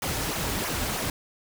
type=noise with flanger; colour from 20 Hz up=pink; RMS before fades=-29 dBFS; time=0.02-1.1 s; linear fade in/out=2 ms; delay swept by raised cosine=0.23 to 5.93 ms; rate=3.1 Hz; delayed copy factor=-0.7; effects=none